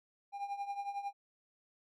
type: tone with tremolo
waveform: triangle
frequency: 803 Hz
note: G5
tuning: 41 cents sharp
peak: -32 dBFS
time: 0.32-1.13 s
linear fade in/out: 50 ms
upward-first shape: triangle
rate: 11 Hz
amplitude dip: 80%
effects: none